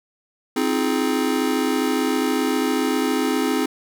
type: chord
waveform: square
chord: F minor seventh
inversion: second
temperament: just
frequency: 261.9 / 314.3 / 349.2 / 419.1 Hz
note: C4 / Eb4 / F4 / Ab4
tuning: +2 / +18 / 0 / +16 cents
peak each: -23 / -25 / -29 / -26 dBFS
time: 0.56-3.66 s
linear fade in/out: 5 ms
effects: none